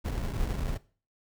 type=noise with sample-and-hold; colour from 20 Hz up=brown; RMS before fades=-31 dBFS; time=0.04-0.78 s; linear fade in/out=20 ms; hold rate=1225 Hz; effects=noise-tail reverb RT60 0.4 s tail -19 dB re dry